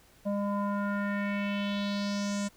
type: tone with low-pass filter sweep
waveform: square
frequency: 202.4 Hz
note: G#3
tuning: 44 cents flat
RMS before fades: -31 dBFS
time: 0.25-2.49 s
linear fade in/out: 20 ms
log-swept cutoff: 710 to 7700 Hz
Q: 3.3
effects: pink hiss -60 dBFS RMS until 2.56 s